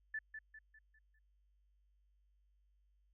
sine tone with echo, 1750 Hz, A6, 10 cents flat, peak -38 dBFS, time 0.14-0.19 s, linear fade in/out 5 ms, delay 200 ms, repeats 5, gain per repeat -7 dB, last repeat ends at 1.19 s, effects added 50 Hz sine -70 dBFS peak until 3.13 s

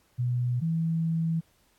sine tone pair in turn, 123 / 163.74 Hz, B2 / E3, -7 / -11 cents, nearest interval perfect fourth, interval 496 cents, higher second, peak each -24 dBFS, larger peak neither, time 0.18-0.61 / 0.61-1.41 s, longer second, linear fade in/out 20 ms, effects pink hiss -66 dBFS RMS until 1.78 s + AAC 64 kbps

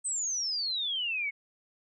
sine exponential sweep, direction down, 8372 to 2169 Hz, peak -29 dBFS, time 0.04-1.31 s, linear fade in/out 20 ms, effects none

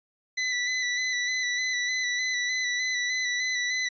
sawtooth tone with vibrato, 1990 Hz, B6, 13 cents sharp, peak -22 dBFS, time 0.37-3.89 s, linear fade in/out 10 ms, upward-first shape square, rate 3.3 Hz, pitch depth 22 cents each way, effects resampled to 16000 Hz

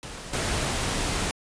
pink noise with level steps, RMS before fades -38 / -27 dBFS, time 0.03-1.31 s, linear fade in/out 0 ms, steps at 0.33 s, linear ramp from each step 5 ms, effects resampled to 22050 Hz

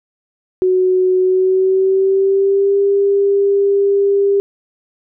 sine tone with pitch glide, 370 to 398.9 Hz, F#4 to G4, 0 to +30 cents, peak -10 dBFS, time 0.62-4.4 s, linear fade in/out 0 ms, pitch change +130 cents, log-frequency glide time 1.19-2.78 s, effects none

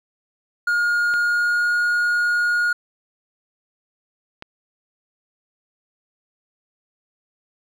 triangle tone with pitch glide, 1426 to 1435.1 Hz, F6 to F6, +36 to +47 cents, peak -15 dBFS, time 0.67-2.73 s, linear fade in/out 5 ms, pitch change +11 cents, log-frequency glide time 1.18-1.76 s
clicks, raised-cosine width 0.3 ms, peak -18 dBFS, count 2, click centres 1.139 / 4.424 s
effects none

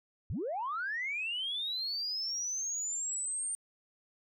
sine linear sweep, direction up, 60.1 to 8870 Hz, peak -32 dBFS, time 0.3-3.55 s, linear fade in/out 0 ms, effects tanh soft clip ceiling -28 dBFS

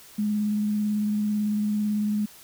sine tone with vibrato, 209.7 Hz, G#3, 17 cents sharp, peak -22 dBFS, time 0.18-2.26 s, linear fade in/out 10 ms, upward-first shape square, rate 18 Hz, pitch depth 13 cents each way, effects white hiss -49 dBFS RMS until 2.43 s

